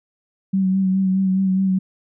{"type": "tone with vibrato", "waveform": "sine", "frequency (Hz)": 190, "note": "F#3", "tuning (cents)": 46, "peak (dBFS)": -15, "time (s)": [0.53, 1.79], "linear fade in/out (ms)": 10, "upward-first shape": "sine", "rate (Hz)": 4.8, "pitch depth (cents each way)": 28, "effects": []}